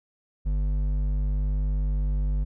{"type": "tone with hard clipping", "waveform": "triangle", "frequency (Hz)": 49.75, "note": "G1", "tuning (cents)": 26, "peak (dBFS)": -24, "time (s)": [0.45, 2.45], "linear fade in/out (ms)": 20, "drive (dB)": 11, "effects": []}